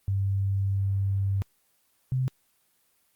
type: tone pair in turn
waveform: sine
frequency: 98 / 129.33 Hz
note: G2 / C3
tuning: 0 / -20 cents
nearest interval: perfect fourth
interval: 480 cents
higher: second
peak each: -23 dBFS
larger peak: neither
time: 0.08-1.42 / 2.12-2.28 s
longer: first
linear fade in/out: 0 ms
effects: white hiss -68 dBFS RMS until 3.15 s + Opus 24 kbps